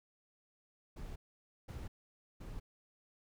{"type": "noise bursts", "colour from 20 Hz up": "brown", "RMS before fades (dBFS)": -45, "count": 3, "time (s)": [0.96, 2.6], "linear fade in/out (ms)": 10, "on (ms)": 200, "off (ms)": 520, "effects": []}